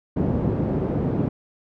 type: band-pass noise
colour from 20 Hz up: pink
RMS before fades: -23 dBFS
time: 0.16-1.29 s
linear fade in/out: 10 ms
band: 110 to 380 Hz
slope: 12 dB/octave
effects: none